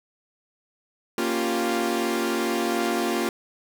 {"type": "chord", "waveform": "sawtooth", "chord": "G half-diminished seventh", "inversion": "first", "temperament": "equal", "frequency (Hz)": [233.1, 277.2, 349.2, 392], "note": ["Bb3", "Db4", "F4", "G4"], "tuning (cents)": [0, 0, 0, 0], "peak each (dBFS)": [-24, -27, -22, -28], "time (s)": [1.18, 3.29], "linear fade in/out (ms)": 2, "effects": []}